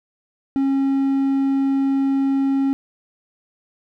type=tone; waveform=triangle; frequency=272.3 Hz; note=C#4; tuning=31 cents flat; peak=-14 dBFS; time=0.56-2.73 s; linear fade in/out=0 ms; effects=none